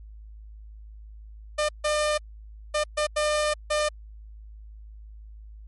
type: tone bursts at uneven times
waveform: sawtooth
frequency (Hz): 602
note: D5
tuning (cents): +43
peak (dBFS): -18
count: 6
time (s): 1.58-1.69 / 1.84-2.18 / 2.74-2.84 / 2.97-3.07 / 3.16-3.54 / 3.7-3.89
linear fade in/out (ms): 10
effects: added 53 Hz sine -41 dBFS peak until 5.67 s + MP3 48 kbps